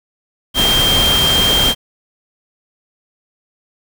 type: tone in noise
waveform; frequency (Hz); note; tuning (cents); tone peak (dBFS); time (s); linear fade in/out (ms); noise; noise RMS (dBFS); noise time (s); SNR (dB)
sine; 3181; G7; +25; -12; 0.54-1.75; 50; pink; -17; 0.54-1.75; +2
effects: none